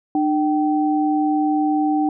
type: tone pair together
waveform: sine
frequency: 301.7 / 772 Hz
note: D4 / G5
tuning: +47 / -27 cents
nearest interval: octave + major third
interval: 1626 cents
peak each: -17 / -21 dBFS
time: 0.15-2.09 s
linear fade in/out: 2 ms
effects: none